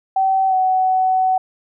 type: tone with pitch glide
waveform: sine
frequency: 767 to 749.9 Hz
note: G5 to F#5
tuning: -38 to +23 cents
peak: -13 dBFS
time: 0.16-1.38 s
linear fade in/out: 5 ms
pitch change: -39 cents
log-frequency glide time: 0.48-0.54 s
effects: none